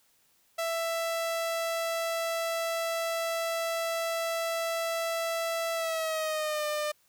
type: tone with pitch glide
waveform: sawtooth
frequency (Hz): 663 to 601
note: E5 to D5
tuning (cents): +10 to +40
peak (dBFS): -25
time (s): 0.58-6.92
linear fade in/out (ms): 10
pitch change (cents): -170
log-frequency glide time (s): 5.74-6.65
effects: white hiss -67 dBFS RMS until 7.08 s